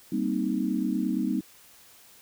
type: chord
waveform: sine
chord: C minor seventh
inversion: second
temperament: equal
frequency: 196 / 233.1 / 261.6 / 311.1 Hz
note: G3 / Bb3 / C4 / Eb4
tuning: 0 / 0 / 0 / 0 cents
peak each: -30 dBFS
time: 0.12-1.41 s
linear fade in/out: 5 ms
effects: white hiss -54 dBFS RMS until 2.21 s